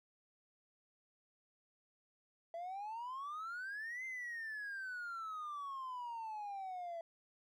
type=exponential two-way sweep; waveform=triangle; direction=up then down; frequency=662 to 2093 to 662 Hz; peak=-39 dBFS; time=2.54-7.01 s; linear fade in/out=2 ms; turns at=4.05 s; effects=tanh soft clip ceiling -37 dBFS